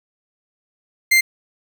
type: tone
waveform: 40% pulse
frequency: 2093 Hz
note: C7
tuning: in tune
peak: -10 dBFS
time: 1.11-1.21 s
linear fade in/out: 10 ms
effects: 7-bit